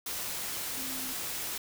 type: tone in noise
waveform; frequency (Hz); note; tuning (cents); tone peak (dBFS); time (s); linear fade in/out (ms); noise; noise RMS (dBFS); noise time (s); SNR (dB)
sine; 261.6; C4; 0; -43; 0.77-1.13; 5; white; -36; 0.06-1.58; -10
effects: none